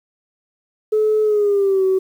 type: tone with pitch glide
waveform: sine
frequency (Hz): 430 to 378.7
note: A4 to F#4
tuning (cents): -40 to +40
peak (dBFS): -12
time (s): 0.92-1.99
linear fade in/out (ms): 10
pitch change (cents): -220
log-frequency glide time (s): 1.23-1.84
effects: tanh soft clip ceiling -9 dBFS + 8-bit